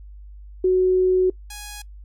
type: tone pair in turn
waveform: sine / 5% pulse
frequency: 370 / 830.6 Hz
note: F#4 / G#5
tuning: 0 / 0 cents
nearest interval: octave + major second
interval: 1400 cents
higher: second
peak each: -14 / -23 dBFS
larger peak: first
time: 0.64-1.3 / 1.5-1.82 s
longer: first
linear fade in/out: 5 ms
effects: noise-tail reverb RT60 0.1 s tail -22 dB re dry + added 50 Hz sine -38 dBFS peak until 2.04 s